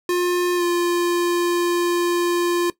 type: tone with pitch glide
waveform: square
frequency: 355 to 348.5 Hz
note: F4 to F4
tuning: +28 to -4 cents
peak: -18 dBFS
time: 0.09-2.7 s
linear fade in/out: 2 ms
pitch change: -32 cents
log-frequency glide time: 0.56-0.63 s
effects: noise-tail reverb RT60 0.1 s tail -17 dB re dry